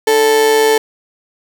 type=tone with amplitude modulation; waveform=35% pulse; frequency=440 Hz; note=A4; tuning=in tune; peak=-5 dBFS; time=0.07-0.78 s; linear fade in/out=5 ms; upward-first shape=sine; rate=135 Hz; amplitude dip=45%; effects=none